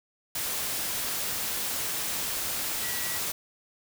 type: tone in noise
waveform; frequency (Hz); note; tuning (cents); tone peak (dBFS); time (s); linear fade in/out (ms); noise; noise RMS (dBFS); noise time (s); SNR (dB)
sine; 1938; B6; -33; -38; 2.83-3.18; 5; white; -31; 0.35-3.32; -10
effects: none